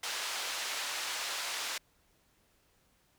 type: band-pass noise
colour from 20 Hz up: white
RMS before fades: -37 dBFS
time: 0.03-1.78 s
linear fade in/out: 5 ms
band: 670 to 5400 Hz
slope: 12 dB/octave
effects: pink hiss -70 dBFS RMS until 3.18 s